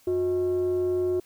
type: tone with frequency modulation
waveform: sine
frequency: 362.7 Hz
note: F#4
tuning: 34 cents flat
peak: -21 dBFS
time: 0.07-1.2 s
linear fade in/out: 5 ms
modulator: 271 Hz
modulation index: 0.32
effects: tanh soft clip ceiling -19 dBFS + white hiss -59 dBFS RMS until 1.25 s